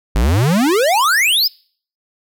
square exponential sweep, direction up, 47.33 to 5330 Hz, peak -12 dBFS, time 0.15-1.48 s, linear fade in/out 10 ms, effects noise-tail reverb RT60 0.5 s tail -26 dB re dry

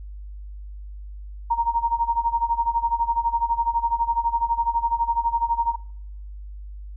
sine tone with tremolo, 932.3 Hz, A#5, in tune, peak -16 dBFS, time 1.5-5.76 s, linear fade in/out 10 ms, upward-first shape sine, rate 12 Hz, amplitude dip 85%, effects noise-tail reverb RT60 0.8 s tail -26 dB re dry + added 50 Hz sine -34 dBFS peak until 6.96 s

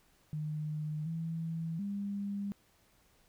sine tone with pitch steps, 152.6 / 163.8 / 200.9 Hz, D#3 / E3 / G3, -33 / -11 / +43 cents, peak -34 dBFS, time 0.33-2.52 s, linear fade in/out 0 ms, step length 730 ms, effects pink hiss -68 dBFS RMS until 3.28 s

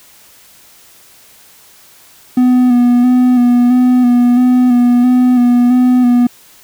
triangle tone with vibrato, 246.9 Hz, B3, in tune, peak -4 dBFS, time 2.37-6.27 s, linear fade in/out 5 ms, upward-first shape square, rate 1.5 Hz, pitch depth 25 cents each way, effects white hiss -43 dBFS RMS until 6.63 s

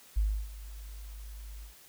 sine tone with ADSR envelope, 51.8 Hz, G#1, 4 cents flat, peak -23 dBFS, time 0.16-1.75 s, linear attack 15 ms, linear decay 300 ms, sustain -18 dB, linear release 130 ms, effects white hiss -56 dBFS RMS until 1.88 s

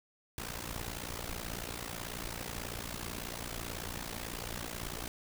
pink noise with amplitude modulation, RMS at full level -37 dBFS, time 0.38-5.08 s, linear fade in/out 0 ms, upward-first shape sine, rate 58.2 Hz, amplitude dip 85%, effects none

